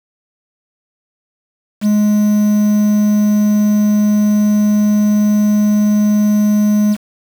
triangle tone with quantisation, 209.3 Hz, G#3, 14 cents sharp, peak -7 dBFS, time 1.81-6.97 s, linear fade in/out 50 ms, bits 5, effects none

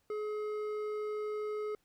sine tone with hard clipping, 423.8 Hz, G#4, 35 cents sharp, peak -36 dBFS, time 0.1-1.75 s, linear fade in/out 2 ms, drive 8 dB, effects pink hiss -75 dBFS RMS until 1.84 s

